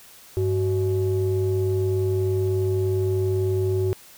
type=tone pair together; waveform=sine; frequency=99.09 / 374.1 Hz; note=G2 / F#4; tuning=+19 / +19 cents; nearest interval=octave + major seventh; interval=2300 cents; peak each=-21 dBFS; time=0.37-3.93 s; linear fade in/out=0 ms; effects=tanh soft clip ceiling -15 dBFS + white hiss -48 dBFS RMS until 4.17 s